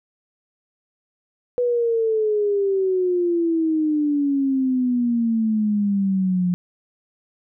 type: exponential sweep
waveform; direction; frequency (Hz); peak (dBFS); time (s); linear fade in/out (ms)
sine; down; 493.9 to 176.3; -17; 1.58-6.54; 0
effects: none